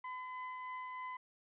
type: tone with tremolo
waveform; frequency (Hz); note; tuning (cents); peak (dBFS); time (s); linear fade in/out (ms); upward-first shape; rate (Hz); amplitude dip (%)
35% pulse; 1013; B5; +44; -39; 0.04-1.17; 5; triangle; 3.2; 25
effects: resampled to 8000 Hz + 12-bit